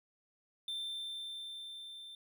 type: tone with level ramp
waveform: triangle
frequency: 3565 Hz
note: A7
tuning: 22 cents sharp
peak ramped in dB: -35 to -46 dBFS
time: 0.68-2.15 s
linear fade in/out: 2 ms
effects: none